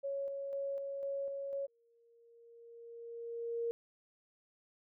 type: tone with tremolo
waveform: sine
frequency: 554.4 Hz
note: C#5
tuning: in tune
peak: -35 dBFS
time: 0.03-1.67 s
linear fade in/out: 20 ms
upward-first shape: square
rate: 2 Hz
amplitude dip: 30%
type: tone with exponential growth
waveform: sine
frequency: 466.2 Hz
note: A#4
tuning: in tune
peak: -32 dBFS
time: 1.68-3.71 s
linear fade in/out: 0 ms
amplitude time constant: 440 ms
effects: none